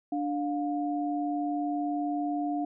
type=tone pair together; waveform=sine; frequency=293.7 / 709.1 Hz; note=D4 / F5; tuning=0 / +26 cents; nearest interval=octave + minor third; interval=1526 cents; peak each=-29 / -32 dBFS; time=0.12-2.65 s; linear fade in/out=5 ms; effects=none